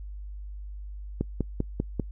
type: click train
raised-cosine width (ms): 3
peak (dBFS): -13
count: 5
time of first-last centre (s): 1.21-1.997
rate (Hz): 5.08
effects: noise-tail reverb RT60 0.1 s tail -26 dB re dry + added 50 Hz sine -36 dBFS peak until 2.11 s